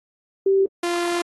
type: tone pair in turn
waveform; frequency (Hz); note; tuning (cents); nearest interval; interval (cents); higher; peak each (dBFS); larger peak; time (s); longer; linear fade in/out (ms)
sine / sawtooth; 389 / 346.6; G4 / F4; -13 / -13; major second; 200; first; -14 / -17; first; 0.46-0.66 / 0.83-1.22; second; 5
effects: AAC 32 kbps